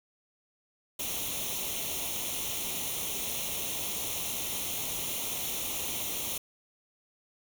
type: noise with comb filter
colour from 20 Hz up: white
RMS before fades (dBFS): -34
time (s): 0.99-6.38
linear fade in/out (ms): 5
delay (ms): 0.31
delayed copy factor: +0.75
effects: none